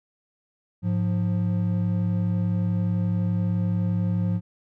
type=tone pair together; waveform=triangle; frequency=105.1 / 176.76 Hz; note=G#2 / F3; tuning=+21 / +21 cents; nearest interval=major sixth; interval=900 cents; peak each=-22 dBFS; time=0.82-4.41 s; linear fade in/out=50 ms; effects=none